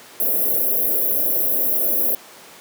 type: band-stop noise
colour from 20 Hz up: white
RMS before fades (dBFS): -19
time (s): 0.2-2.15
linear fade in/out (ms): 2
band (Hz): 670 to 11000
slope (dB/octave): 96
effects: pink hiss -42 dBFS RMS until 2.6 s + high-pass 300 Hz 12 dB/octave